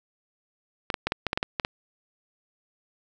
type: clicks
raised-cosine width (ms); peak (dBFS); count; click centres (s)
0.3; -9; 10; 0.902 / 0.942 / 1.07 / 1.121 / 1.267 / 1.331 / 1.375 / 1.429 / 1.598 / 1.649
effects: none